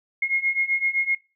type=beating tone pair; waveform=sine; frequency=2148 / 2155.8 Hz; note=C7 / C#7; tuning=+45 / -49 cents; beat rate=7.8 Hz; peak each=-25 / -23 dBFS; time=0.22-1.15 s; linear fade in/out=5 ms; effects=noise-tail reverb RT60 0.3 s tail -21 dB re dry